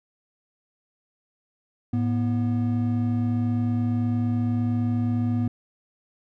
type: tone pair together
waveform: triangle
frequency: 108.11 / 242.7 Hz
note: A2 / B3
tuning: -30 / -30 cents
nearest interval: octave + major second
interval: 1400 cents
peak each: -22 dBFS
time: 1.93-5.48 s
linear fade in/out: 5 ms
effects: none